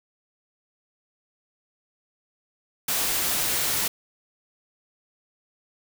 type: noise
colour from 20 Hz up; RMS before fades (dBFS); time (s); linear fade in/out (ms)
white; -25; 2.88-3.88; 5
effects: none